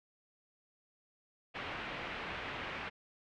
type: low-pass noise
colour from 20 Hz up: white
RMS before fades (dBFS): -42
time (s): 1.54-2.9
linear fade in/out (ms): 20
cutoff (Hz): 2700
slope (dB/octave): 24
effects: none

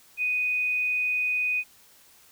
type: tone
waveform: sine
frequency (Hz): 2489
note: D#7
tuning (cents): 0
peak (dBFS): -23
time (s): 0.17-1.64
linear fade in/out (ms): 50
effects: white hiss -56 dBFS RMS until 2.31 s

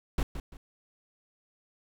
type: noise with echo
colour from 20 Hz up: brown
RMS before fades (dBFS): -26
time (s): 0.18-0.23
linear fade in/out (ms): 2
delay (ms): 170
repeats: 2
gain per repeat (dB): -10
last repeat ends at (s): 0.57
effects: none

